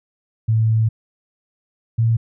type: tone pair in turn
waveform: sine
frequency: 111.2 / 114.19 Hz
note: A2 / A#2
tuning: +19 / -35 cents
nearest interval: unison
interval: 46 cents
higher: second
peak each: -13 dBFS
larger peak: neither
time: 0.48-0.89 / 1.98-2.17 s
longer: first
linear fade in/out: 10 ms
effects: none